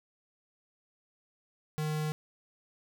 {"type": "tone", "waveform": "square", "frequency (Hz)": 153.5, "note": "D#3", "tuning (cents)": -23, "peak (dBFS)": -31, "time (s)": [1.78, 2.12], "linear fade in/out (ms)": 0, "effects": []}